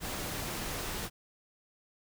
pink noise, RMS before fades -37 dBFS, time 0-1.1 s, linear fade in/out 50 ms, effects none

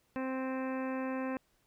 harmonic tone, 261.6 Hz, C4, in tune, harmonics 1 / 2 / 3 / 4 / 5 / 6 / 7 / 8 / 9 / 10, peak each -35 / -39 / -46 / -44 / -53 / -49 / -49 / -58 / -55 / -52 dBFS, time 0.16-1.37 s, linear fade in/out 0 ms, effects pink hiss -73 dBFS RMS until 1.66 s

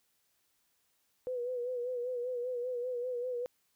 sine tone with vibrato, 493.9 Hz, B4, in tune, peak -33 dBFS, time 1.27-3.46 s, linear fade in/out 0 ms, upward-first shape sine, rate 5.1 Hz, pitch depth 56 cents each way, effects white hiss -75 dBFS RMS until 3.75 s

